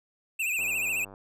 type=tone with vibrato; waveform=square; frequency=2571 Hz; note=E7; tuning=44 cents flat; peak=-27 dBFS; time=0.39-1.05 s; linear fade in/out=10 ms; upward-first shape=triangle; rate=14 Hz; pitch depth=130 cents each way
type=click train; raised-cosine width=1 ms; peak=-33 dBFS; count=55; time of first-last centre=0.59-1.139 s; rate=98.4 Hz
effects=none